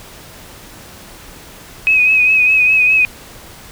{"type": "tone with vibrato", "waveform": "sine", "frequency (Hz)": 2529, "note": "D#7", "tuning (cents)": 28, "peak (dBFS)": -8, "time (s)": [1.87, 3.05], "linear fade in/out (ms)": 0, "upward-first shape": "triangle", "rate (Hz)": 4.9, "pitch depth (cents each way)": 49, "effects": ["pink hiss -37 dBFS RMS until 3.71 s"]}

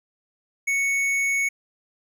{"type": "tone with tanh clipping", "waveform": "sine", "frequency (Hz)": 2217, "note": "C#7", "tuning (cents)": 0, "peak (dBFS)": -22, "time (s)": [0.67, 1.49], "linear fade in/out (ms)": 10, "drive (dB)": 12, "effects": []}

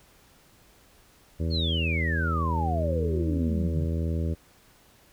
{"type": "harmonic tone", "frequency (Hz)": 81.8, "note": "E2", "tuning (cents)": -13, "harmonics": [1, 2, 3, 4, 5, 6, 7], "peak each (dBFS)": [-26, -32, -36, -38, -40, -42, -43], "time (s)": [1.39, 4.35], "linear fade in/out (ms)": 20}
{"type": "exponential sweep", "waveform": "sine", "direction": "down", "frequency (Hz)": [4435, 130], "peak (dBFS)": -28, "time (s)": [1.5, 3.87], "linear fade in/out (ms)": 50}
{"effects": ["pink hiss -58 dBFS RMS until 5.12 s"]}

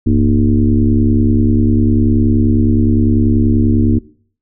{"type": "tone with frequency modulation", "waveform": "sine", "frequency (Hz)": 164.81, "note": "E3", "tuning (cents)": 0, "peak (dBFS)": -8, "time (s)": [0.06, 3.99], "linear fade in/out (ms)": 10, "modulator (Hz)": 70.1, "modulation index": 2.2, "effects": ["noise-tail reverb RT60 0.5 s tail -20 dB re dry"]}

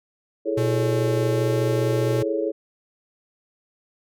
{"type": "chord", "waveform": "sine", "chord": "A major seventh", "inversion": "second", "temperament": "equal", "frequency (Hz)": [329.6, 415.3, 440, 554.4], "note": ["E4", "G#4", "A4", "C#5"], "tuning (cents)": [0, 0, 0, 0], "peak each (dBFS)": -27, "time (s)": [0.45, 2.52], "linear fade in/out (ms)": 20}
{"type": "tone with pitch glide", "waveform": "square", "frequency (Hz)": [120.7, 121.47], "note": ["B2", "B2"], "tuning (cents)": [-39, -28], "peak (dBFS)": -23, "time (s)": [0.57, 2.23], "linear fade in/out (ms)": 10, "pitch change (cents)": 11, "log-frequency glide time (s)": [1.3, 1.47]}
{"effects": []}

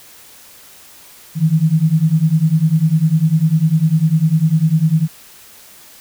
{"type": "beating tone pair", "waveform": "sine", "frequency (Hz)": [153.6, 163.6], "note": ["D#3", "E3"], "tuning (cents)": [-22, -13], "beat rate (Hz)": 10, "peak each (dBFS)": [-14, -13], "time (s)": [1.35, 5.08], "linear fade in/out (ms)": 50, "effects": ["white hiss -42 dBFS RMS until 6 s"]}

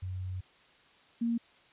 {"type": "tone pair in turn", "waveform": "sine", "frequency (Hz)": [92.5, 233.1], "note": ["F#2", "A#3"], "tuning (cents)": [0, 0], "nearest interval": "octave + major third", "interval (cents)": 1600, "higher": "second", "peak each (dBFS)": [-34, -27], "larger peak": "second", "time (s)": [[0.02, 0.41], [1.21, 1.38]], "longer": "first", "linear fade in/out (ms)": 10, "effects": ["white hiss -61 dBFS RMS until 1.72 s", "resampled to 8000 Hz"]}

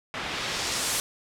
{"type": "noise with low-pass filter sweep", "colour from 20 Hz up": "white", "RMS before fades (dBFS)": -30, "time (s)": [0.14, 1], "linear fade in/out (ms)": 0, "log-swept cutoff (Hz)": [2200, 11000], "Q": 0.93, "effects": []}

